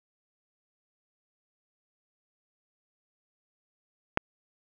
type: click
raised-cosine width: 0.5 ms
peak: -7 dBFS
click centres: 4.174 s
effects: none